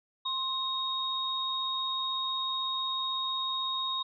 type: tone pair together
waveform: sine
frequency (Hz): 1054 / 3746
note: C6 / A#7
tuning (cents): +12 / +8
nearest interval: octave + minor seventh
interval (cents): 2196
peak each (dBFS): -34 / -31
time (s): 0.25-4.03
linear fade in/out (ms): 10
effects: none